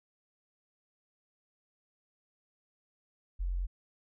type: tone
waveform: sine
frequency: 44.7 Hz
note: F1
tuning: 41 cents sharp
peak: -30 dBFS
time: 3.39-3.67 s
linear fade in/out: 20 ms
effects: none